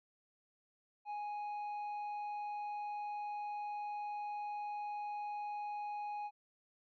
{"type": "tone with tanh clipping", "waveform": "sine", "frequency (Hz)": 830.6, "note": "G#5", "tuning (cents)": 0, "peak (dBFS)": -40, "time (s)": [1.05, 6.31], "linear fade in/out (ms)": 50, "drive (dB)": 5, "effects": []}